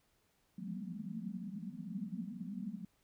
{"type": "band-pass noise", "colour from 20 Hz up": "pink", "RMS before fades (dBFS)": -43, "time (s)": [0.58, 2.85], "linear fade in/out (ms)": 5, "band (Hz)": [170, 240], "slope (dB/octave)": 96, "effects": ["pink hiss -75 dBFS RMS until 3.03 s"]}